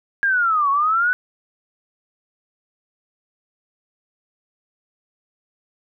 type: linear two-way sweep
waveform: sine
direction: down then up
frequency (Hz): 1639 to 1092 to 1506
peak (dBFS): -15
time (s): 0.23-1.13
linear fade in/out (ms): 0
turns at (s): 0.7
effects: none